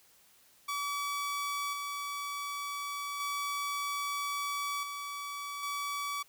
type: tone with level steps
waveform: sawtooth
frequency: 1144 Hz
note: D6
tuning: 46 cents flat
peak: -29 / -32 / -29 / -34 / -30 dBFS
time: 0.68-6.23 s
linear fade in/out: 10 ms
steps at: 1.73 / 3.2 / 4.83 / 5.63 s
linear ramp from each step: 2 ms
effects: white hiss -63 dBFS RMS until 6.28 s